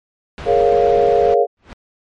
pink noise, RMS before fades -29 dBFS, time 0.38-1.34 s, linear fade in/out 0 ms
sine chord, Bb minor seventh, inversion third, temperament equal, 415.3 / 466.2 / 554.4 / 698.5 Hz, Ab4 / Bb4 / Db5 / F5, 0 / 0 / 0 / 0 cents, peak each -16 / -15 / -17 / -16 dBFS, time 0.45-1.47 s, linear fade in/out 50 ms
pink noise with exponential growth, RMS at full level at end -30 dBFS, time 1.57-1.73 s, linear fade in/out 0 ms, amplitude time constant 34 ms
effects low-pass 3000 Hz 12 dB/octave + MP3 48 kbps

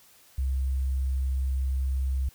sine tone with sample-and-hold, 66.1 Hz, C2, 18 cents sharp, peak -24 dBFS, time 0.38-2.29 s, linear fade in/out 5 ms, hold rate 8820 Hz, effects white hiss -57 dBFS RMS until 2.34 s

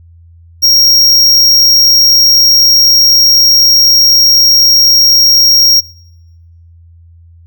square tone, 5588 Hz, F8, in tune, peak -4 dBFS, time 0.62-5.81 s, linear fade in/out 20 ms, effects noise-tail reverb RT60 1.0 s tail -25 dB re dry + added 84 Hz sine -36 dBFS peak until 7.46 s

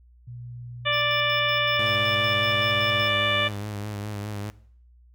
sine tone, 121.1 Hz, B2, 34 cents flat, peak -36 dBFS, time 0.27-3.03 s, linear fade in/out 10 ms
harmonic tone, 587.3 Hz, D5, in tune, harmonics 1 / 2 / 3 / 4 / 5 / 6, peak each -28 / -28 / -28 / -28 / -28 / -28 dBFS, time 0.85-3.49 s, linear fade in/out 20 ms
square tone with tremolo, 5240 Hz, E8, 11 cents flat, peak -36 dBFS, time 0.92-3.09 s, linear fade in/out 20 ms, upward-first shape square, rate 5.3 Hz, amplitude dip 75%
sawtooth tone with vibrato, 103.83 Hz, G#2, in tune, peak -27 dBFS, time 1.79-4.5 s, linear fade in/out 0 ms, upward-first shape sine, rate 4.9 Hz, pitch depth 44 cents each way
effects noise-tail reverb RT60 0.6 s tail -20 dB re dry + added 60 Hz sine -51 dBFS peak until 5.14 s

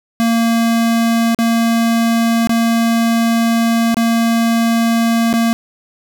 square tone with dropouts, 230 Hz, A#3, 23 cents flat, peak -12 dBFS, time 0.2-5.53 s, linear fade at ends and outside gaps 0 ms, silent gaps 1.347-1.388 / 2.472-2.494 / 3.944-3.969 / 5.329-5.338 s, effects none

